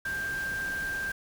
sine tone in noise, 1582 Hz, G6, 15 cents sharp, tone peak -30 dBFS, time 0.05-1.12 s, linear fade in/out 5 ms, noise pink, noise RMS -42 dBFS, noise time 0.05-1.12 s, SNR +9 dB, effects none

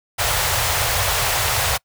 pink band-stop noise, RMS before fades -19 dBFS, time 0.18-1.78 s, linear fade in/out 20 ms, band 110 to 540 Hz, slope 24 dB/octave, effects noise-tail reverb RT60 0.1 s tail -26 dB re dry + high-pass 60 Hz 12 dB/octave

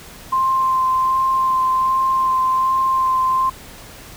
sine tone with vibrato, 1046.5 Hz, C6, in tune, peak -14 dBFS, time 0.32-3.5 s, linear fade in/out 10 ms, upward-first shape sine, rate 1.3 Hz, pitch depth 13 cents each way, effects pink hiss -39 dBFS RMS until 4.16 s

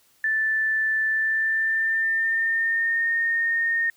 sine tone with pitch glide, 1760 to 1839 Hz, A6 to A#6, 0 to -24 cents, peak -20 dBFS, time 0.24-3.9 s, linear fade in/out 2 ms, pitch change +76 cents, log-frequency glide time 1.08-3.09 s, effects white hiss -61 dBFS RMS until 3.96 s

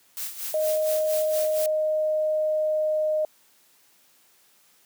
blue noise with tremolo, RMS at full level -31 dBFS, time 0.17-1.66 s, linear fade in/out 0 ms, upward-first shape sine, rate 4.3 Hz, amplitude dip 70%
sine tone with pitch glide, 621 to 617.1 Hz, D#5 to D#5, -3 to -14 cents, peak -21 dBFS, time 0.54-3.25 s, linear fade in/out 2 ms, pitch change -11 cents, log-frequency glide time 0.77-3.12 s
effects white hiss -60 dBFS RMS until 4.85 s + high-pass 150 Hz 12 dB/octave

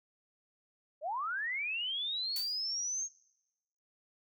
sine linear sweep, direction up, 555 to 6540 Hz, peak -33 dBFS, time 1.01-3.09 s, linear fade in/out 50 ms
blue noise with exponential decay, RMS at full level -38 dBFS, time 2.36-2.65 s, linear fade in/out 2 ms, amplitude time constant 61 ms
effects noise-tail reverb RT60 1.0 s tail -24 dB re dry

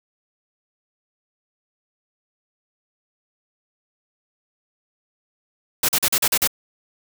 white noise bursts, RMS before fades -18 dBFS, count 7, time 5.83-6.475 s, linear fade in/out 5 ms, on 57 ms, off 41 ms, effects none

